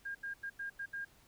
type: tone bursts at uneven times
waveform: sine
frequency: 1614 Hz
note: G#6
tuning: 50 cents flat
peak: -38 dBFS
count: 6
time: 0.05-0.15 / 0.23-0.34 / 0.43-0.5 / 0.59-0.7 / 0.79-0.86 / 0.93-1.05 s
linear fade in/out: 10 ms
effects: pink hiss -65 dBFS RMS until 1.27 s